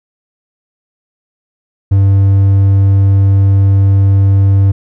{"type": "tone", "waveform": "triangle", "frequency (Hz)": 98, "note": "G2", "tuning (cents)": 0, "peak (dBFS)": -3, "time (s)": [1.91, 4.72], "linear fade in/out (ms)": 10, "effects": []}